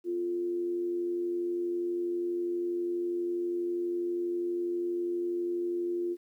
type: tone with amplitude modulation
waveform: sine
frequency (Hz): 348.7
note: F4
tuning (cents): -3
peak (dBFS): -27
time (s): 0.04-6.17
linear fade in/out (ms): 50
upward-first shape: sine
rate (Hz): 92.3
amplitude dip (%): 35
effects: 11-bit